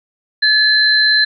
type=tone pair together; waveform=sine; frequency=1718 / 4082 Hz; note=A6 / C8; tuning=-42 / -44 cents; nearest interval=octave + minor third; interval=1498 cents; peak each=-12 dBFS; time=0.42-1.25 s; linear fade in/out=10 ms; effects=none